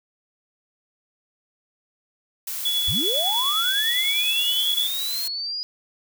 blue noise, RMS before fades -30 dBFS, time 2.47-5.28 s, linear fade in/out 5 ms
sine tone with tremolo, 3400 Hz, G#7, 40 cents sharp, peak -19 dBFS, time 2.65-4.87 s, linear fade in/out 5 ms, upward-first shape triangle, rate 9.9 Hz, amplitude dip 40%
sine linear sweep, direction up, 64.5 to 4948 Hz, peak -26 dBFS, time 2.88-5.63 s, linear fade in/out 0 ms
effects none

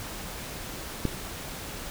click, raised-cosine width 3 ms, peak -12 dBFS, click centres 1.053 s, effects pink hiss -38 dBFS RMS until 1.9 s

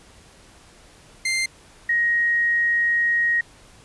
sawtooth / sine tone pair in turn, 2093 / 1881.4 Hz, C7 / A#6, 0 / +15 cents, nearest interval major second, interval 185 cents, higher first, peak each -17 dBFS, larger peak neither, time 1.25-1.46 / 1.89-3.41 s, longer second, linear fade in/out 5 ms, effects pink hiss -50 dBFS RMS until 3.84 s + resampled to 24000 Hz

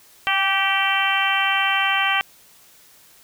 harmonic tone with a mistuned harmonic, 388.2 Hz, G4, 17 cents flat, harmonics 2 / 3 / 4 / 5 / 6 / 7 / 8, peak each -25 / -25 / -25 / -25 / -25 / -25 / -25 dBFS, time 0.27-2.21 s, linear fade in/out 0 ms, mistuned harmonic 2, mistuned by +21 cents, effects white hiss -51 dBFS RMS until 3.23 s

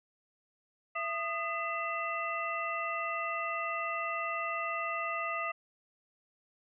harmonic tone with a mistuned harmonic, 670 Hz, E5, 28 cents sharp, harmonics 1 / 2 / 3 / 4, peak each -39 / -35 / -39 / -39 dBFS, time 0.95-5.52 s, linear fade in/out 10 ms, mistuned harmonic 2, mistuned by -140 cents, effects none

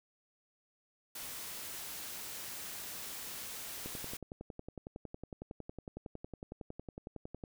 white noise, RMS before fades -44 dBFS, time 1.15-4.17 s, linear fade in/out 5 ms
click train, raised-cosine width 2 ms, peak -30 dBFS, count 40, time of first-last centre 3.86-7.438 s, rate 10.9 Hz
effects none

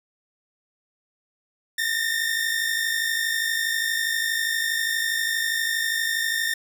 sawtooth tone pair together, 1789.6 / 1842 Hz, A6 / A#6, +29 / -21 cents, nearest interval unison, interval 50 cents, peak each -22 dBFS, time 1.78-6.54 s, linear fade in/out 5 ms, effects 8-bit

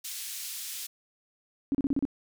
white band-pass noise, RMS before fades -38 dBFS, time 0.04-0.87 s, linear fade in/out 10 ms, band 2900 to 14000 Hz, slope 12 dB/octave
sine tone bursts, 277.2 Hz, C#4, in tune, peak -23 dBFS, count 6, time 1.72-2.052 s, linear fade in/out 0 ms, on 27 ms, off 34 ms
effects none

